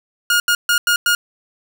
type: tone bursts at uneven times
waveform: sawtooth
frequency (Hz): 1428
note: F6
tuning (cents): +38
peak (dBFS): -9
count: 5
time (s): 0.3-0.4 / 0.48-0.55 / 0.69-0.78 / 0.87-0.96 / 1.06-1.15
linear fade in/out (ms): 2
effects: none